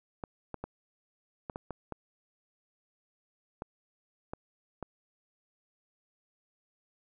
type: clicks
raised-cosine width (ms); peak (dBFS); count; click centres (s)
1; -23; 10; 0.238 / 0.543 / 0.64 / 1.498 / 1.559 / 1.707 / 1.923 / 3.621 / 4.335 / 4.827
effects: none